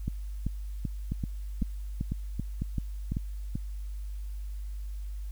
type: two click trains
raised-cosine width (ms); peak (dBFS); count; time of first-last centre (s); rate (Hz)
5; -18 / -18; 5 / 10; 1.12-3.12 / 0.08-3.555; 2 / 2.59
effects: added 50 Hz sine -34 dBFS peak until 5.31 s + white hiss -61 dBFS RMS until 5.31 s